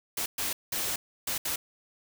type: noise bursts at uneven times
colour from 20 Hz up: white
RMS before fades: -31 dBFS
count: 5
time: 0.17-0.26 / 0.38-0.53 / 0.72-0.96 / 1.27-1.38 / 1.45-1.56 s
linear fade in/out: 5 ms
effects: none